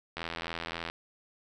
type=click train; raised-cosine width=0.3 ms; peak=-19 dBFS; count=62; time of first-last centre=0.17-0.9 s; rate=83.6 Hz; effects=none